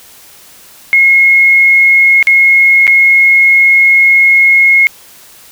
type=tone with dropouts; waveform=sine; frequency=2162 Hz; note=C#7; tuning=44 cents flat; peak=-3 dBFS; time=0.93-4.87 s; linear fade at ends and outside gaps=0 ms; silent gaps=2.227-2.271 / 2.869-2.877 s; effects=white hiss -38 dBFS RMS until 5.51 s